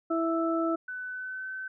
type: harmonic tone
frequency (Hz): 329.6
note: E4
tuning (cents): 0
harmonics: 1 / 2 / 4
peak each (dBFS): -27 / -31 / -32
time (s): 0.1-0.76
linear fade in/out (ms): 10
type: tone with pitch glide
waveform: sine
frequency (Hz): 1500 to 1528.9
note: F#6 to G6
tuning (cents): +23 to -44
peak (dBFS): -34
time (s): 0.88-1.68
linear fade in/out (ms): 5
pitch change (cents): +33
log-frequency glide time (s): 1.07-1.49
effects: none